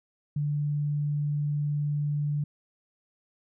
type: tone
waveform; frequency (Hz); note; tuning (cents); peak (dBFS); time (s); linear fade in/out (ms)
sine; 146.83; D3; 0; -25; 0.36-2.44; 5
effects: none